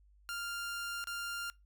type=tone with dropouts; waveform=sawtooth; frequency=1396.9 Hz; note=F6; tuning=in tune; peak=-34 dBFS; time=0.29-1.5 s; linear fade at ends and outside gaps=0 ms; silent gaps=1.041-1.072 s; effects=noise-tail reverb RT60 0.2 s tail -23 dB re dry + added 50 Hz sine -61 dBFS peak until 1.65 s